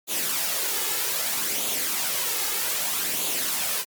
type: noise with flanger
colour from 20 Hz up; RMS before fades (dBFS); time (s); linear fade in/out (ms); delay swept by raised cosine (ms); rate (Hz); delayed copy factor
white; -26; 0.07-3.85; 50; 0.28 to 2.38; 0.63; +0.5
effects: high-pass 200 Hz 12 dB/octave + MP3 96 kbps